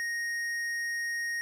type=tone with tanh clipping; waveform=sine; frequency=1867 Hz; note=A#6; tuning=2 cents sharp; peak=-32 dBFS; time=0-1.41 s; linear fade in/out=0 ms; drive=12 dB; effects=none